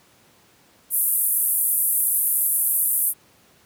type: band-pass noise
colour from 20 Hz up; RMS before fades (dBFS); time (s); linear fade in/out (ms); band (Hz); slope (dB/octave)
pink; -21; 0.9-3.14; 50; 10000 to 14000; 48
effects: pink hiss -56 dBFS RMS until 3.65 s + high-pass 100 Hz 12 dB/octave